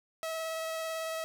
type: tone with vibrato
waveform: sawtooth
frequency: 646 Hz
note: E5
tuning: 35 cents flat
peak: -30 dBFS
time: 0.23-1.24 s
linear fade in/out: 0 ms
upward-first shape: sine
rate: 18 Hz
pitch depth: 11 cents each way
effects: none